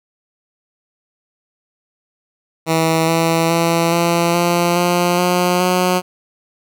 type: tone with pitch steps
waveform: 10% pulse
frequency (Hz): 162.2 / 164.84 / 167.53 / 170.26 / 173.04 / 175.86 / 178.73 / 181.64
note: E3 / E3 / E3 / F3 / F3 / F3 / F3 / F#3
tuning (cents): -28 / 0 / +28 / -44 / -16 / +12 / +40 / -32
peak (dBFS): -5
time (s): 2.66-6.02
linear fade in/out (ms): 50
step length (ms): 420
effects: none